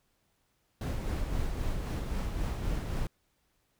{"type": "noise with tremolo", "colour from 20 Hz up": "brown", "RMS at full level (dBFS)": -31, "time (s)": [0.81, 3.07], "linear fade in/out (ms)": 2, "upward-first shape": "sine", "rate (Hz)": 3.8, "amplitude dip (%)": 35, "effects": ["pink hiss -74 dBFS RMS until 3.79 s"]}